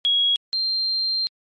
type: tone pair in turn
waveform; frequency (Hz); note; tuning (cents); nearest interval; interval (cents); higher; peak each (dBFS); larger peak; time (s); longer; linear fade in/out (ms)
sine; 3314 / 4169; G#7 / C8; -4 / -7; major third; 397; second; -16 / -20; first; 0.05-0.36 / 0.53-1.27; second; 0
effects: MP3 48 kbps